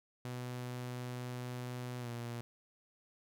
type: tone with pitch glide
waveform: sawtooth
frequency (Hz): 124.1 to 118.91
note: B2 to A#2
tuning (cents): +9 to +35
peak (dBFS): -36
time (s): 0.25-2.41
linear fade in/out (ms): 0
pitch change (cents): -74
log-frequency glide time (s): 1.99-2.09
effects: none